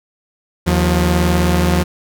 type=tone pair together; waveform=sawtooth; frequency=78.5 / 177.91 Hz; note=D#2 / F3; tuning=+16 / +32 cents; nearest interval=octave + major second; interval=1416 cents; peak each=-11 dBFS; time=0.66-1.84 s; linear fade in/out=20 ms; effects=none